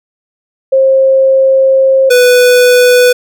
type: tone pair in turn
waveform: sine / square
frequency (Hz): 533 / 494.7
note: C5 / B4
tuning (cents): +32 / +3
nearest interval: minor second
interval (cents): 129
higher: first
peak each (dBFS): -4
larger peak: neither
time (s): 0.72-2.1 / 2.1-3.13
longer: first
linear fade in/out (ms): 10
effects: none